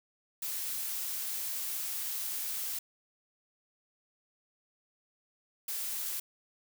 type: noise bursts at uneven times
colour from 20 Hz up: blue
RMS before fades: -36 dBFS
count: 2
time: 0.42-2.79 / 5.68-6.2 s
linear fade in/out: 5 ms
effects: none